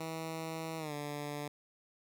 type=tone with pitch glide; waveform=10% pulse; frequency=161.6 to 146.49 Hz; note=E3 to D3; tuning=-34 to -4 cents; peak=-30 dBFS; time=0-1.48 s; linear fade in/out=5 ms; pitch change=-170 cents; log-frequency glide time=0.78-0.93 s; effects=none

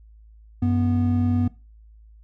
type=tone pair together; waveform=triangle; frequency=94.84 / 244.7 Hz; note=F#2 / B3; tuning=+43 / -16 cents; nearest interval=octave + major third; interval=1641 cents; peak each=-19 dBFS; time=0.62-1.48 s; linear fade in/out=5 ms; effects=noise-tail reverb RT60 0.3 s tail -20 dB re dry + added 54 Hz sine -46 dBFS peak until 2.23 s

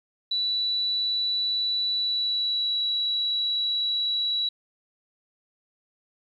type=tone with pitch glide; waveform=sine; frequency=3951 to 3912 Hz; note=B7 to B7; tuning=0 to -17 cents; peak=-23 dBFS; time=0.31-4.49 s; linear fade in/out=5 ms; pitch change=-17 cents; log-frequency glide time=1.94-2.79 s; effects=10-bit

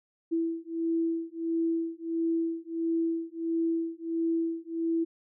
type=beating tone pair; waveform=sine; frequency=329.6 / 331.1 Hz; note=E4 / E4; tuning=0 / +8 cents; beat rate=1.5 Hz; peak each=-30 dBFS; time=0.31-5.05 s; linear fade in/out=20 ms; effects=none

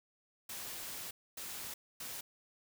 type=noise bursts at uneven times; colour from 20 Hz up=white; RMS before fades=-44 dBFS; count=3; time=0.49-1.11 / 1.37-1.74 / 2-2.21 s; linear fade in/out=5 ms; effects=none

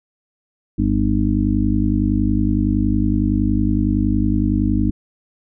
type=harmonic tone; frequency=50.8 Hz; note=G#1; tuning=38 cents flat; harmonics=1 / 2 / 4 / 5 / 6; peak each=-21 / -21 / -21 / -21 / -21 dBFS; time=0.78-4.91 s; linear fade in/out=10 ms; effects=none

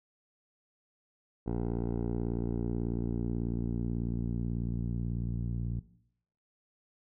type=tone with low-pass filter sweep; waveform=10% pulse; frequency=58.27 Hz; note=A#1; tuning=in tune; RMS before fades=-33 dBFS; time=1.46-5.8 s; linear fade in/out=10 ms; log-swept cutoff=560 to 140 Hz; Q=1.2; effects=noise-tail reverb RT60 0.7 s tail -17 dB re dry

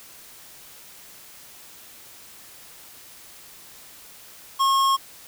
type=tone with tanh clipping; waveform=sine; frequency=1084 Hz; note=C#6; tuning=39 cents flat; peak=-19 dBFS; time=4.59-4.97 s; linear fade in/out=20 ms; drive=18 dB; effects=white hiss -46 dBFS RMS until 5.27 s

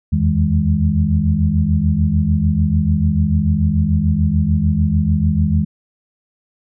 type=tone cluster; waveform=sine; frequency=80.6 / 87.4 / 159.8 / 206.2 Hz; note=E2 / F2 / D#3 / G#3; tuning=-38 / +2 / +47 / -12 cents; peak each=-18 dBFS; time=0.12-5.65 s; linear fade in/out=10 ms; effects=none

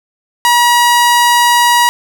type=tone; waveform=sawtooth; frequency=960 Hz; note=B5; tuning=49 cents flat; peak=-3 dBFS; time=0.45-1.89 s; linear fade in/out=0 ms; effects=none

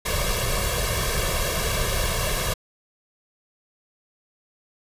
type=noise with comb filter; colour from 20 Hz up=pink; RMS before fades=-24 dBFS; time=0.05-2.54 s; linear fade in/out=10 ms; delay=1.8 ms; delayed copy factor=+1; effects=resampled to 32000 Hz

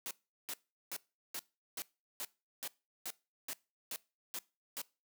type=noise bursts; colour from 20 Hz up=white; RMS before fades=-41 dBFS; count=12; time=0.06-4.816 s; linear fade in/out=0 ms; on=48 ms; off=380 ms; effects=noise-tail reverb RT60 0.3 s tail -22 dB re dry + high-pass 200 Hz 12 dB/octave

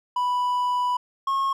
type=tone pair in turn; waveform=triangle; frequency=987.8 / 1086.9 Hz; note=B5 / C#6; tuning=0 / -34 cents; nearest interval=major second; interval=166 cents; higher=second; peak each=-19 dBFS; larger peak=neither; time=0.16-0.97 / 1.27-1.53 s; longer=first; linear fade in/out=5 ms; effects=none

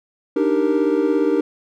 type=chord; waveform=triangle; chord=Eb major seventh; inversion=third; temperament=equal; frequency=293.7 / 311.1 / 392 / 466.2 Hz; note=D4 / Eb4 / G4 / Bb4; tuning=0 / 0 / 0 / 0 cents; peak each=-19 dBFS; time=0.36-1.41 s; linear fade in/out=5 ms; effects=none

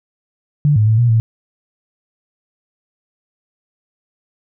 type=tone with pitch steps; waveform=sine; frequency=146.8 / 107 / 110.3 / 119.8 / 112.5 Hz; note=D3 / A2 / A2 / A#2 / A2; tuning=0 / -48 / +5 / +48 / +39 cents; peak=-9 dBFS; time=0.65-1.2 s; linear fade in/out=0 ms; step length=110 ms; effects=none

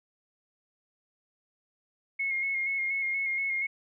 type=tone with vibrato; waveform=sine; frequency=2162 Hz; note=C#7; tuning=44 cents flat; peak=-27 dBFS; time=2.19-3.67 s; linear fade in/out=10 ms; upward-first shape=square; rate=4.2 Hz; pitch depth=24 cents each way; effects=none

